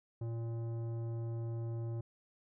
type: tone with tanh clipping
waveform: sine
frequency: 115.4 Hz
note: A#2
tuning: 17 cents flat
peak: -38 dBFS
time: 0.21-2.01 s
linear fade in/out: 5 ms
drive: 13 dB
effects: none